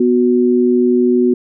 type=tone pair together; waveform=sine; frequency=246.9 / 367.1 Hz; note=B3 / F#4; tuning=0 / -14 cents; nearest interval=perfect fifth; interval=686 cents; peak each=-12 dBFS; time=0-1.34 s; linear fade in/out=5 ms; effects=none